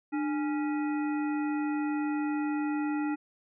harmonic tone with a mistuned harmonic, 277.2 Hz, C#4, in tune, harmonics 1 / 3 / 5 / 7 / 9, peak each -28 / -38 / -42 / -45 / -47 dBFS, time 0.12-3.16 s, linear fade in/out 20 ms, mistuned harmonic 1, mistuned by +130 cents, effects none

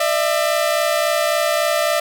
sawtooth tone pair together, 600 / 663.6 Hz, D5 / E5, +37 / +11 cents, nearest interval major second, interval 174 cents, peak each -15 dBFS, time 0-2 s, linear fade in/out 5 ms, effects none

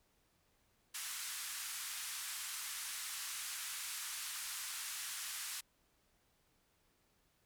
white band-pass noise, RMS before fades -44 dBFS, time 0.94-5.61 s, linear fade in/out 10 ms, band 1100 to 12000 Hz, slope 24 dB/octave, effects pink hiss -75 dBFS RMS until 7.45 s

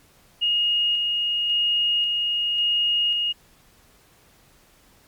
sine tone with tremolo, 2862 Hz, F7, 42 cents sharp, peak -18 dBFS, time 0.41-3.33 s, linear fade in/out 20 ms, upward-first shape square, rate 0.92 Hz, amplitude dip 25%, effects pink hiss -56 dBFS RMS until 5.07 s + MP3 96 kbps

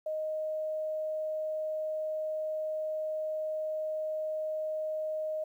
sine tone, 622.3 Hz, D#5, in tune, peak -31 dBFS, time 0.06-5.44 s, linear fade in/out 5 ms, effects 11-bit

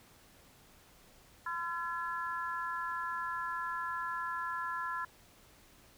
harmonic tone, 340 Hz, F4, 46 cents flat, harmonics 3 / 4 / 5, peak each -38 / -39 / -40 dBFS, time 1.46-5.05 s, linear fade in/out 5 ms, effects pink hiss -61 dBFS RMS until 5.97 s

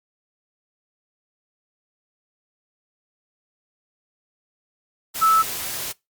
sine tone in noise, 1309 Hz, E6, 13 cents flat, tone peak -13 dBFS, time 5.21-5.43 s, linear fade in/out 20 ms, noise white, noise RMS -29 dBFS, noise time 5.14-5.93 s, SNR +13 dB, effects noise-tail reverb RT60 0.2 s tail -23 dB re dry + Opus 48 kbps

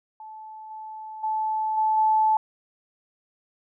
sine tone with level steps, 870 Hz, A5, 20 cents flat, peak -38 / -35 / -23 / -19 / -17 dBFS, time 0.2-2.37 s, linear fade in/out 2 ms, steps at 0.7 / 1.23 / 1.77 / 1.97 s, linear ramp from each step 10 ms, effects none

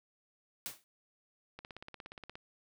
white noise with exponential decay, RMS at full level -37 dBFS, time 0.66-0.84 s, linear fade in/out 0 ms, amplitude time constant 37 ms
click train, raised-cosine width 0.3 ms, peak -30 dBFS, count 14, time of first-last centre 1.59-2.355 s, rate 17 Hz
effects none

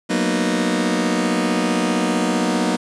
sawtooth chord, B major seventh, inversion second, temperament just, 185.21 / 231.5 / 246.9 / 308.7 Hz, F#3 / A#3 / B3 / D#4, +2 / -12 / 0 / -14 cents, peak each -19 dBFS, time 0.09-2.77 s, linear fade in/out 20 ms, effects resampled to 22050 Hz + 7-bit

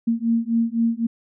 sine beating tone pair, 228.4 / 232.3 Hz, A#3 / A#3, -35 / -6 cents, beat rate 3.9 Hz, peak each -21 dBFS, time 0.07-1.07 s, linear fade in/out 10 ms, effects none

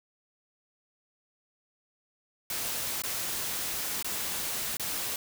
white noise with dropouts, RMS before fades -33 dBFS, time 2.5-5.16 s, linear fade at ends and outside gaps 2 ms, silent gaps 3.021-3.036 / 4.026-4.045 / 4.77-4.796 s, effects none

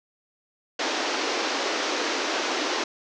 pink band-pass noise, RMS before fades -27 dBFS, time 0.79-2.84 s, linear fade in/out 5 ms, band 280 to 6300 Hz, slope 48 dB/octave, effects none

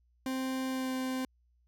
40% pulse tone with pitch glide, 261.6 to 259.3 Hz, C4 to C4, 0 to -15 cents, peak -31 dBFS, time 0.26-1.25 s, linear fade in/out 2 ms, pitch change -15 cents, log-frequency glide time 0.7-0.92 s, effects added 60 Hz sine -66 dBFS peak until 1.67 s

